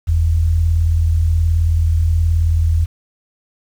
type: tone pair together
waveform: sine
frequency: 43.66 / 82.41 Hz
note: F1 / E2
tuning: 0 / 0 cents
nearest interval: major seventh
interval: 1100 cents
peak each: -19 / -12 dBFS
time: 0.07-2.86 s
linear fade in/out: 20 ms
effects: 7-bit